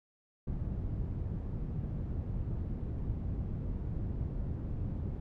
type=low-pass noise; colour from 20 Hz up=white; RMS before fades=-36 dBFS; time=0.47-5.2 s; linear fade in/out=5 ms; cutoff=120 Hz; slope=12 dB/octave; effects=none